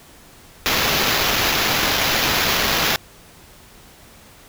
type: noise with sample-and-hold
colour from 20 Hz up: white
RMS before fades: -19 dBFS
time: 0.66-2.96 s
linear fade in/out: 0 ms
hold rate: 8820 Hz
effects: pink hiss -46 dBFS RMS until 4.48 s

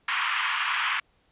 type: band-pass noise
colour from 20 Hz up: pink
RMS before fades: -27 dBFS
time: 0.08-1 s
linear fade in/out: 5 ms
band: 1000 to 3200 Hz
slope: 48 dB/octave
effects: pink hiss -66 dBFS RMS until 1.31 s + resampled to 8000 Hz

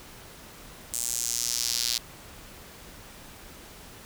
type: tone with high-pass filter sweep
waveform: square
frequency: 59.7 Hz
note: A#1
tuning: 42 cents sharp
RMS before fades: -29 dBFS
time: 0.93-1.98 s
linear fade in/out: 5 ms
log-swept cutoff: 7900 to 4400 Hz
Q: 2.4
effects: pink hiss -47 dBFS RMS until 4.05 s

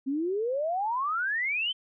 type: exponential sweep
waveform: sine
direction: up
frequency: 259.3 to 3154 Hz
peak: -26 dBFS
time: 0.06-1.73 s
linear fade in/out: 20 ms
effects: none

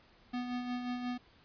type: tone with tremolo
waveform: square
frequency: 246.6 Hz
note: B3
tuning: 2 cents flat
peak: -34 dBFS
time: 0.33-1.18 s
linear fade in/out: 10 ms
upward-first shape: sine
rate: 5.6 Hz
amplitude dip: 45%
effects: pink hiss -63 dBFS RMS until 1.44 s + resampled to 11025 Hz

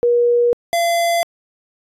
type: tone pair in turn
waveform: sine / square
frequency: 479.1 / 682.7 Hz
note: A#4 / F5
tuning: +47 / -40 cents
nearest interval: tritone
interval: 613 cents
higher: second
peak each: -11 / -15 dBFS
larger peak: first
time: 0.03-0.53 / 0.73-1.23 s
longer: neither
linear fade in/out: 0 ms
effects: resampled to 32000 Hz

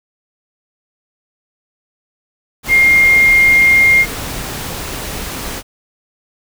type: tone in noise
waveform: sine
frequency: 2123 Hz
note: C7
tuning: 25 cents sharp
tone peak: -6 dBFS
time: 2.68-4.06 s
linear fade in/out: 50 ms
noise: pink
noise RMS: -24 dBFS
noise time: 2.63-5.63 s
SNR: +15 dB
effects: none

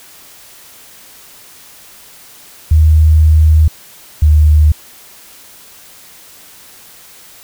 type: tone pair in turn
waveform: sine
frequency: 78.1 / 76.14 Hz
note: D#2 / D#2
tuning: +7 / -37 cents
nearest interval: unison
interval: 44 cents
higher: first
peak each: -4 dBFS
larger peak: neither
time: 2.71-3.68 / 4.22-4.72 s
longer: first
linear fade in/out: 5 ms
effects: white hiss -39 dBFS RMS until 7.43 s

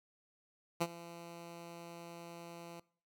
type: tone with ADSR envelope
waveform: 10% pulse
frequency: 170 Hz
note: F3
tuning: 46 cents flat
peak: -21 dBFS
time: 0.8-2.8 s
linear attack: 17 ms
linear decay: 49 ms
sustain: -19 dB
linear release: 4 ms
effects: noise-tail reverb RT60 0.5 s tail -22 dB re dry

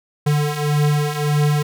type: beating tone pair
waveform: square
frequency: 146.83 / 148.53 Hz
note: D3 / D3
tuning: 0 / +20 cents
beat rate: 1.7 Hz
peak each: -22 / -18 dBFS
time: 0.26-1.63 s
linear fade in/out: 10 ms
effects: none

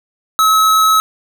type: tone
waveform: square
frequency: 1289 Hz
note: E6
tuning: 39 cents flat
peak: -9 dBFS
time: 0.39-1 s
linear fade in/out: 0 ms
effects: none

